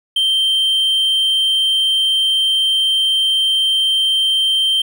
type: tone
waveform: triangle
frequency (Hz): 3136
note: G7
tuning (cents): 0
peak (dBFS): -11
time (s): 0.16-4.82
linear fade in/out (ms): 5
effects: none